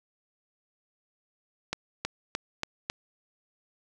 accelerating click train, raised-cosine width 0.2 ms, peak -12 dBFS, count 5, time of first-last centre 1.73-2.899 s, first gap 320 ms, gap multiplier 0.94, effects none

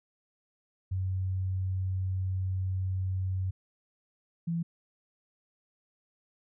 sine tone pair in turn, 93.8 / 168 Hz, F#2 / E3, +24 / +33 cents, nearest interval minor seventh, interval 1009 cents, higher second, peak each -28 dBFS, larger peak neither, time 0.91-3.51 / 4.47-4.63 s, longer first, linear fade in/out 10 ms, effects none

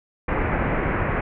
pink low-pass noise, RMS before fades -23 dBFS, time 0.28-1.21 s, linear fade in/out 5 ms, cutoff 2300 Hz, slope 48 dB/octave, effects none

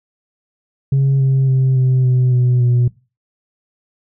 sine tone with pitch steps, 136.4 / 133.9 / 131.45 / 129.04 / 126.68 / 124.36 / 122.08 Hz, C#3 / C3 / C3 / C3 / B2 / B2 / B2, -28 / +40 / +8 / -24 / +44 / +12 / -20 cents, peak -8 dBFS, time 0.92-2.88 s, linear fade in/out 5 ms, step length 280 ms, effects noise-tail reverb RT60 0.3 s tail -21 dB re dry + tanh soft clip ceiling -9 dBFS

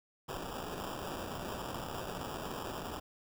white noise with sample-and-hold, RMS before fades -41 dBFS, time 0.28-3 s, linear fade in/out 10 ms, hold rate 2100 Hz, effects none

